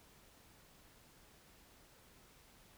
silence, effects pink hiss -64 dBFS RMS until 2.77 s

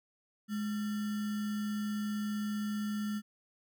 sine tone with sample-and-hold, 209.7 Hz, G#3, 17 cents sharp, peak -32 dBFS, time 0.48-3.22 s, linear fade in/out 50 ms, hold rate 1575 Hz, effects none

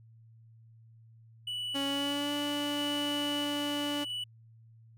triangle tone with tremolo, 2957 Hz, F#7, 2 cents flat, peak -32 dBFS, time 1.47-4.24 s, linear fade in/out 5 ms, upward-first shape square, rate 0.76 Hz, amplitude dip 25%
sawtooth tone with pitch glide, 277.7 to 290.3 Hz, C#4 to D4, +3 to -20 cents, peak -28 dBFS, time 1.74-4.05 s, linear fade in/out 20 ms, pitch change +77 cents, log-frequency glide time 1.86-2.32 s
effects added 113 Hz sine -54 dBFS peak until 4.97 s

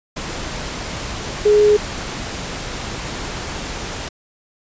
sine tone in noise, 418.3 Hz, G#4, 12 cents sharp, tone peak -9 dBFS, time 1.45-1.77 s, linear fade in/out 10 ms, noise pink, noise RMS -27 dBFS, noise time 0.16-4.09 s, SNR +15 dB, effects resampled to 16000 Hz

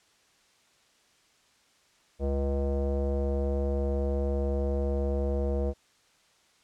square tone with low-pass filter, 69.3 Hz, C#2, in tune, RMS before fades -28 dBFS, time 2.19-5.74 s, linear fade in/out 50 ms, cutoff 550 Hz, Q 5.7, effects white hiss -64 dBFS RMS until 6.63 s + low-pass 7000 Hz 12 dB/octave

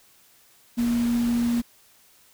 sine tone in noise, 237.1 Hz, A#3, 30 cents sharp, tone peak -20 dBFS, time 0.77-1.62 s, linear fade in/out 20 ms, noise pink, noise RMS -37 dBFS, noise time 0.77-1.62 s, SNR +14 dB, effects white hiss -57 dBFS RMS until 2.33 s

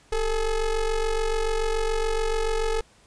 square ring-modulated tone, 212.5 Hz, G#3, 40 cents sharp, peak -20 dBFS, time 0.12-2.81 s, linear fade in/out 5 ms, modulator 236 Hz, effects pink hiss -57 dBFS RMS until 3.06 s + resampled to 22050 Hz

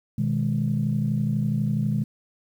sine chord, G# minor, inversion first, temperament equal, 123.47 / 155.56 / 207.7 Hz, B2 / D#3 / G#3, 0 / 0 / 0 cents, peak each -25 dBFS, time 0.18-2.04 s, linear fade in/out 5 ms, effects tanh soft clip ceiling -13 dBFS + 9-bit

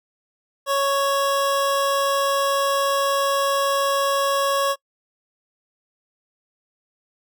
square tone pair together, 554.8 / 1108.7 Hz, C#5 / C#6, +1 / 0 cents, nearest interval octave, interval 1199 cents, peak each -22 dBFS, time 0.66-4.76 s, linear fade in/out 50 ms, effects noise-tail reverb RT60 0.1 s tail -26 dB re dry

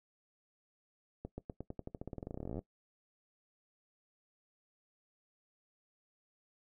accelerating click train, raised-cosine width 2 ms, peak -28 dBFS, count 29, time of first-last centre 1.25-2.591 s, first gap 130 ms, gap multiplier 0.91, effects noise-tail reverb RT60 0.1 s tail -18 dB re dry

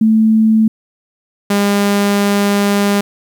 sine / sawtooth tone pair in turn, 220 / 202.2 Hz, A3 / G#3, 0 / -46 cents, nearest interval minor second, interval 146 cents, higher first, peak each -7 dBFS, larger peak neither, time 0.01-0.68 / 1.5-3.01 s, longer second, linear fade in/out 5 ms, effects 8-bit

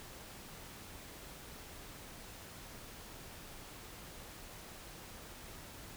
silence, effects pink hiss -51 dBFS RMS until 5.96 s

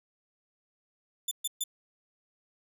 15% pulse tone bursts, 3520 Hz, A7, in tune, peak -22 dBFS, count 3, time 1.28-1.639 s, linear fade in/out 5 ms, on 33 ms, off 130 ms, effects none

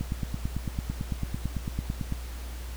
click train, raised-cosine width 5 ms, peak -17 dBFS, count 20, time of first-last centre 0.01-2.123 s, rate 8.99 Hz, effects added 60 Hz sine -35 dBFS peak until 2.76 s + pink hiss -46 dBFS RMS until 2.76 s

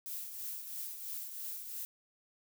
violet noise with tremolo, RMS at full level -40 dBFS, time 0.06-1.85 s, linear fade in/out 0 ms, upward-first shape triangle, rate 3 Hz, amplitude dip 55%, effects none

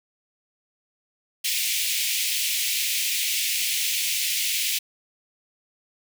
pink high-pass noise, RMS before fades -25 dBFS, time 1.44-4.79 s, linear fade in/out 10 ms, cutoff 2200 Hz, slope 48 dB/octave, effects none

